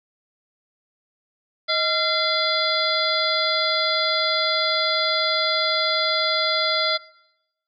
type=harmonic tone with a mistuned harmonic; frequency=687 Hz; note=F5; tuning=29 cents flat; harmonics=1 / 2 / 3 / 5 / 6 / 7; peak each=-26 / -26 / -26 / -26 / -26 / -26 dBFS; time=1.68-6.98 s; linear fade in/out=20 ms; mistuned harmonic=1; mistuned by=-150 cents; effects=noise-tail reverb RT60 0.9 s tail -22 dB re dry